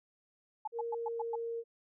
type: tone bursts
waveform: sine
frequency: 858 Hz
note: A5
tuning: 44 cents flat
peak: -34 dBFS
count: 6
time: 0.65-1.356 s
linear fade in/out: 5 ms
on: 26 ms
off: 110 ms
type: tone with pitch glide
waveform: sine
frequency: 466.1 to 462.9 Hz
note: A#4 to A#4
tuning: 0 to -12 cents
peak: -35 dBFS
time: 0.72-1.64 s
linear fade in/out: 50 ms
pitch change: -12 cents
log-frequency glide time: 0.91-1.2 s
effects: none